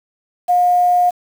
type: tone with quantisation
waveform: sine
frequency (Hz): 714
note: F5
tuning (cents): +38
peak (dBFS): -10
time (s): 0.48-1.11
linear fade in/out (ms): 20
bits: 6
effects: none